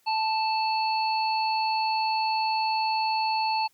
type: harmonic tone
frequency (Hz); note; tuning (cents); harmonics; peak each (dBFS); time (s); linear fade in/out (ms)
880; A5; 0; 1 / 3 / 5; -24 / -33 / -32; 0.06-3.68; 20
effects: white hiss -66 dBFS RMS until 3.73 s